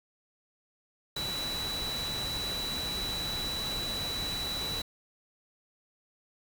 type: tone in noise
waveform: sine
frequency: 3945 Hz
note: B7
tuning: 3 cents flat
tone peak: -33 dBFS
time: 1.16-4.82 s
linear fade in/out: 5 ms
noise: pink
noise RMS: -38 dBFS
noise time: 1.16-4.82 s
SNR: +2 dB
effects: none